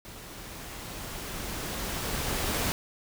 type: noise with level ramp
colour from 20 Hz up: pink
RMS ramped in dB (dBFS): -45 to -28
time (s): 0.05-2.72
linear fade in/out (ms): 0
effects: none